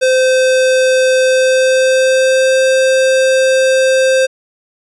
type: tone with pitch glide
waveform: square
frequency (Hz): 517 to 524.5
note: C5 to C5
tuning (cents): -21 to +4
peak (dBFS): -9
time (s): 0.01-4.27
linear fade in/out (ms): 20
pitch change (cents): +25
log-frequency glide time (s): 1.23-2.6
effects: resampled to 22050 Hz